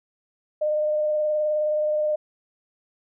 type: tone with vibrato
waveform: sine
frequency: 607 Hz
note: D#5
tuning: 43 cents flat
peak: -20 dBFS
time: 0.61-2.16 s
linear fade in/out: 10 ms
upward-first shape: sine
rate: 19 Hz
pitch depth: 16 cents each way
effects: none